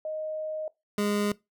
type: tone pair in turn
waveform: sine / 25% pulse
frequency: 622.3 / 206.1 Hz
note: D#5 / G#3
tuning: 0 / -13 cents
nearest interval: octave + perfect fifth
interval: 1913 cents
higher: first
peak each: -30 / -21 dBFS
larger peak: second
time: 0.05-0.68 / 0.98-1.32 s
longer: first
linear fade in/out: 2 ms
effects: noise-tail reverb RT60 0.2 s tail -21 dB re dry